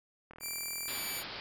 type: click train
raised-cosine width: 0.5 ms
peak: -34 dBFS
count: 30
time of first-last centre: 0.31-1.031 s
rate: 40.2 Hz
type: tone with pitch glide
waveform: 5% pulse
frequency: 2349 to 2313 Hz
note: D7 to D7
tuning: 0 to -27 cents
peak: -27 dBFS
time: 0.4-1.24 s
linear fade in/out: 50 ms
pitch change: -27 cents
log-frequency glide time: 0.92-1.01 s
type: low-pass noise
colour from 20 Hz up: white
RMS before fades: -43 dBFS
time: 0.88-1.4 s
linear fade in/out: 0 ms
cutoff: 5000 Hz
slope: 96 dB/octave
effects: none